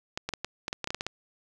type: clicks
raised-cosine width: 0.2 ms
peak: -14 dBFS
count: 12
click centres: 0.175 / 0.29 / 0.337 / 0.446 / 0.681 / 0.729 / 0.843 / 0.874 / 0.905 / 0.946 / 1.009 / 1.066 s
effects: none